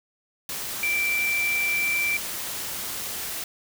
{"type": "tone in noise", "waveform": "sine", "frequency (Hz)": 2343, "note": "D7", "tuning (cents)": -5, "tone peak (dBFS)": -22, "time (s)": [0.83, 2.17], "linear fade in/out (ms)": 2, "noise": "white", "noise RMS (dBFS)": -32, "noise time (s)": [0.49, 3.44], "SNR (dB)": 7, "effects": []}